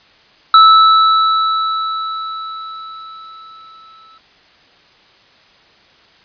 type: tone with exponential decay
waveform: square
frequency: 1310 Hz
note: E6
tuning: 11 cents flat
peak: -3 dBFS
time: 0.54-4.18 s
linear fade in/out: 2 ms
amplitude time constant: 790 ms
effects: white hiss -48 dBFS RMS until 6.24 s + resampled to 11025 Hz